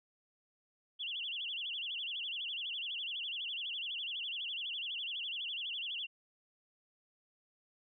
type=tone with vibrato; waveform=sine; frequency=3074 Hz; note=G7; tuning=35 cents flat; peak=-37 dBFS; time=0.99-6.07 s; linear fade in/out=20 ms; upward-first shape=sine; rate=12 Hz; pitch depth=210 cents each way; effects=none